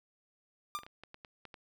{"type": "tone with exponential decay", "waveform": "45% pulse", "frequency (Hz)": 1195, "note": "D6", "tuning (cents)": 30, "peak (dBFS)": -31, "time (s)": [0.75, 0.86], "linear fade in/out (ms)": 0, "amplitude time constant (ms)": 23}
{"type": "clicks", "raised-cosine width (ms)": 0.3, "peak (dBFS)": -32, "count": 8, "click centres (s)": [0.789, 0.834, 0.865, 1.036, 1.144, 1.248, 1.453, 1.542]}
{"effects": []}